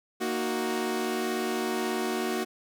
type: chord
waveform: sawtooth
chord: D# minor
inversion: second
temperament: equal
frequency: 233.1 / 311.1 / 370 Hz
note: A#3 / D#4 / F#4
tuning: 0 / 0 / 0 cents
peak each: -28 / -32 / -26 dBFS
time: 0.2-2.45 s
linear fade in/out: 20 ms
effects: none